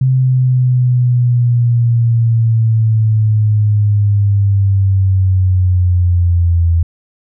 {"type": "linear sweep", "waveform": "sine", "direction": "down", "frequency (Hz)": [130.81, 83.3], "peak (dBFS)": -8, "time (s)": [0.01, 6.83], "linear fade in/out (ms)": 5, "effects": []}